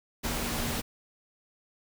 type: tone in noise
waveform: sine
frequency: 236.4 Hz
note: A#3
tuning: 24 cents sharp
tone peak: -38 dBFS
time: 0.23-0.82 s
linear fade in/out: 20 ms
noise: pink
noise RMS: -32 dBFS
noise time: 0.23-0.82 s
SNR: -9 dB
effects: none